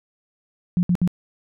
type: tone bursts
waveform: sine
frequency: 177.4 Hz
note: F3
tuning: 27 cents sharp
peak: -15 dBFS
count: 3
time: 0.77-1.076 s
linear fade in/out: 0 ms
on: 60 ms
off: 63 ms
effects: none